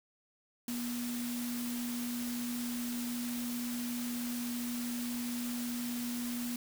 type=tone in noise; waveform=sine; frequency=241.5 Hz; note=B3; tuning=39 cents flat; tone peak=-35 dBFS; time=0.68-6.56 s; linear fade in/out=2 ms; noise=white; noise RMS=-43 dBFS; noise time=0.68-6.56 s; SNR=+5 dB; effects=none